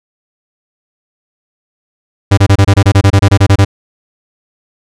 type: tone bursts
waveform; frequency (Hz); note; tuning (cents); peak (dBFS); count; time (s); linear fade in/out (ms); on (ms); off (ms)
45% pulse; 99; G2; +18; -3; 15; 2.31-3.649; 10; 65; 26
effects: low-pass 8000 Hz 12 dB/octave